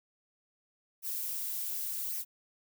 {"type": "noise with flanger", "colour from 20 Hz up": "violet", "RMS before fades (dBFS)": -36, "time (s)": [1.02, 2.25], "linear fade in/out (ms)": 50, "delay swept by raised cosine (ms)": [0.24, 5.74], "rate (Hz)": 0.88, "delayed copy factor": -0.5, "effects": []}